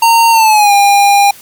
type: tone with pitch glide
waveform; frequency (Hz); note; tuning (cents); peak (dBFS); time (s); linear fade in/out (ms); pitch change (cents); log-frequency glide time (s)
square; 920 to 805.5; A#5 to G5; -23 to +47; -5; 0.02-1.31; 5; -230; 0.31-0.73
effects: white hiss -36 dBFS RMS until 1.41 s + MP3 96 kbps